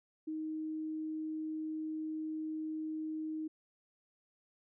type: tone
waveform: sine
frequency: 313 Hz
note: D#4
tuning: 10 cents sharp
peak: -36 dBFS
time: 0.27-3.48 s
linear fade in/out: 10 ms
effects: none